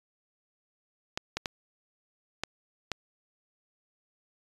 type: clicks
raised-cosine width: 0.2 ms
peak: -13 dBFS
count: 5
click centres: 1.175 / 1.37 / 1.458 / 2.436 / 2.917 s
effects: resampled to 24000 Hz